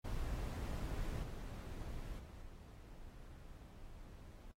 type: noise with level steps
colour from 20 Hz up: brown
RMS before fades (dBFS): -41 / -46 / -52 / -54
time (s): 0.04-4.52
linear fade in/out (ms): 10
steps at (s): 1.22 / 2.18 / 2.41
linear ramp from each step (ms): 20
effects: noise-tail reverb RT60 0.1 s tail -25 dB re dry + AAC 48 kbps